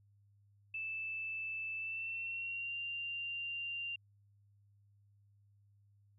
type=tone with pitch glide; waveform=sine; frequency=2637 to 2781 Hz; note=E7 to F7; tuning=0 to -8 cents; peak=-38 dBFS; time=0.74-3.96 s; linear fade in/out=5 ms; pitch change=+92 cents; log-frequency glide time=1.77-2.76 s; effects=added 101 Hz sine -65 dBFS peak until 6.18 s